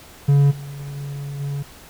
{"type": "tone with level steps", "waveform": "triangle", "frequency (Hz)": 141.5, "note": "C#3", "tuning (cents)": 36, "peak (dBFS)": [-9, -29, -27, -25, -21], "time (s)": [0.28, 1.63], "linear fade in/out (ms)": 10, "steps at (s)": [0.5, 0.79, 0.95, 1.39], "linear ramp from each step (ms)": 20, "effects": ["pink hiss -44 dBFS RMS until 1.89 s"]}